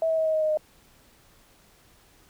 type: tone with pitch steps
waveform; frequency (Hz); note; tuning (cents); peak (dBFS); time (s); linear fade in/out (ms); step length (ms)
sine; 650 / 644 / 638.1 / 632.2 / 626.4 / 620.6 / 614.9; E5 / E5 / D#5 / D#5 / D#5 / D#5 / D#5; -24 / -41 / +44 / +27 / +11 / -5 / -21; -21; 0.02-0.573; 2; 79
effects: pink hiss -58 dBFS RMS until 2.29 s